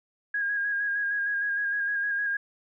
sine tone with vibrato, 1637 Hz, G#6, 25 cents flat, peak -25 dBFS, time 0.34-2.37 s, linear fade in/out 5 ms, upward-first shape square, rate 6.5 Hz, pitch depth 24 cents each way, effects none

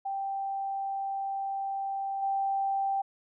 sine tone with level steps, 784 Hz, G5, in tune, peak -30 / -26 dBFS, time 0.05-3.02 s, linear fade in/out 10 ms, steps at 2.22 s, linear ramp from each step 10 ms, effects none

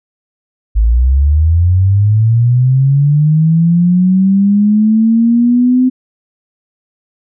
sine linear sweep, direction up, 51.6 to 257.6 Hz, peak -6 dBFS, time 0.75-5.9 s, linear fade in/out 20 ms, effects none

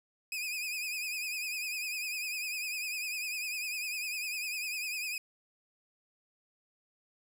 sawtooth tone with vibrato, 2489 Hz, D#7, in tune, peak -31 dBFS, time 0.32-5.18 s, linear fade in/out 2 ms, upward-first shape triangle, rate 10 Hz, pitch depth 87 cents each way, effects none

